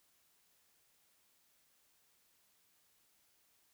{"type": "silence", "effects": ["white hiss -73 dBFS RMS until 3.73 s"]}